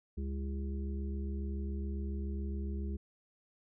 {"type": "harmonic tone with a mistuned harmonic", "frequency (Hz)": 67.2, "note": "C2", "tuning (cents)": 47, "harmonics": [1, 3, 5, 6], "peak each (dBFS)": [-35, -42, -48, -50], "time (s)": [0.17, 2.97], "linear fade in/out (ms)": 10, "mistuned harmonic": 1, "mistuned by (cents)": 96, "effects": []}